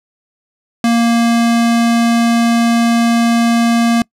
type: tone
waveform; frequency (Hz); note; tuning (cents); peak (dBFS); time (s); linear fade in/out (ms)
square; 233.1; A#3; 0; -10; 0.84-4.02; 2
effects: noise-tail reverb RT60 0.1 s tail -25 dB re dry + low-pass 10000 Hz 12 dB/octave